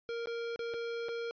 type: tone with dropouts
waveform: square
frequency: 466.2 Hz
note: A#4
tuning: in tune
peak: -36 dBFS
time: 0.09-1.31 s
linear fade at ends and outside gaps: 0 ms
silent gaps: 0.258-0.272 / 0.56-0.592 / 0.738-0.742 / 1.085-1.09 s
effects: resampled to 11025 Hz